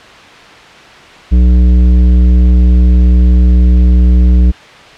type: tone with tanh clipping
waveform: triangle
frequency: 61.1 Hz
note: B1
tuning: 18 cents flat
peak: -5 dBFS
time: 1.31-4.52 s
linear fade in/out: 20 ms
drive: 15 dB
effects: white hiss -34 dBFS RMS until 4.97 s + low-pass 3000 Hz 12 dB/octave